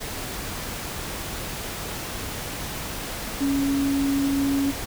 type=tone in noise; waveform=sine; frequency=277.2 Hz; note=C#4; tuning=in tune; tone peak=-20 dBFS; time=3.4-4.72 s; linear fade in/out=20 ms; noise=pink; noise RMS=-32 dBFS; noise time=0-4.86 s; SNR=+9 dB; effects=none